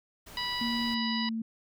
pink noise, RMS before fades -48 dBFS, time 0.26-0.95 s, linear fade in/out 10 ms
harmonic tone, 981 Hz, B5, 12 cents flat, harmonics 1 / 2 / 3 / 4 / 5, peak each -37 / -37 / -37 / -37 / -37 dBFS, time 0.37-1.29 s, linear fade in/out 2 ms
sine tone with pitch glide, 233.8 to 224.9 Hz, A#3 to A3, +5 to +38 cents, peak -30 dBFS, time 0.61-1.42 s, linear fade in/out 5 ms, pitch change -67 cents, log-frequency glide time 0.86-1.07 s
effects none

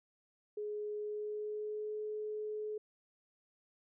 sine tone with pitch glide, 419.5 to 426.1 Hz, G#4 to G#4, +17 to +44 cents, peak -37 dBFS, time 0.57-2.78 s, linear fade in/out 5 ms, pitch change +27 cents, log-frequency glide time 0.96-1.98 s, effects none

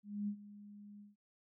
sine tone with ADSR envelope, 205.5 Hz, G#3, 18 cents flat, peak -34 dBFS, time 0.03-1.16 s, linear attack 250 ms, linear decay 77 ms, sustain -17 dB, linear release 160 ms, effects none

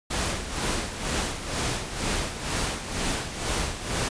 pink noise with tremolo, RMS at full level -26 dBFS, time 0.1-4.09 s, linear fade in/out 10 ms, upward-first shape sine, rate 2.1 Hz, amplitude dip 65%, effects resampled to 22050 Hz

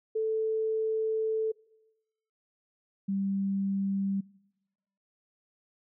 sine tone pair in turn, 440 / 196 Hz, A4 / G3, 0 / 0 cents, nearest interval octave + major second, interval 1400 cents, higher first, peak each -26 / -27 dBFS, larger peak first, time 0.15-1.52 / 3.08-4.21 s, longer first, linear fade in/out 10 ms, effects noise-tail reverb RT60 1.0 s tail -24 dB re dry

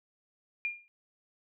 sine tone with exponential decay, 2407 Hz, D7, 42 cents sharp, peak -27 dBFS, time 0.65-0.88 s, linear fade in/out 0 ms, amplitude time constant 50 ms, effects none

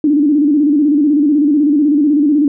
sine tone with vibrato, 293.7 Hz, D4, in tune, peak -8 dBFS, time 0.04-2.48 s, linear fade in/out 2 ms, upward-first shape square, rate 16 Hz, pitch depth 77 cents each way, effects none

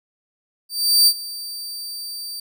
sawtooth tone with ADSR envelope, 4645 Hz, D8, 20 cents flat, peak -7 dBFS, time 0.69-2.4 s, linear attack 380 ms, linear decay 62 ms, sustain -19 dB, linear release 4 ms, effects none

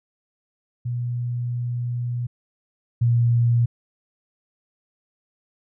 sine tone pair in turn, 121.3 / 118.6 Hz, B2 / A#2, -31 / +30 cents, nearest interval unison, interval 39 cents, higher first, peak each -23 / -15 dBFS, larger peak second, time 0.85-2.27 / 3.01-3.66 s, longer first, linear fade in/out 10 ms, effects none

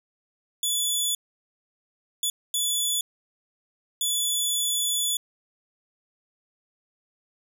15% pulse tone bursts at uneven times, 3443 Hz, A7, 38 cents flat, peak -16 dBFS, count 4, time 0.63-1.15 / 2.23-2.3 / 2.54-3.01 / 4.01-5.17 s, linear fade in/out 2 ms, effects none

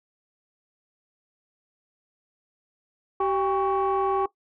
sine tone cluster, 385.2 / 798 / 1117 Hz, G4 / G5 / C#6, -30 / +31 / +13 cents, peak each -23 / -25 / -25 dBFS, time 3.2-4.26 s, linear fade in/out 5 ms, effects noise-tail reverb RT60 0.1 s tail -18 dB re dry + tanh soft clip ceiling -16 dBFS

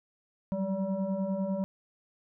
sine tone with frequency modulation, 196 Hz, G3, in tune, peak -28 dBFS, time 0.52-1.64 s, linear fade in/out 0 ms, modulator 382 Hz, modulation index 1.1, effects none

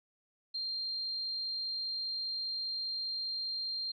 sine tone, 4185 Hz, C8, in tune, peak -34 dBFS, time 0.54-3.92 s, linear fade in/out 10 ms, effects none

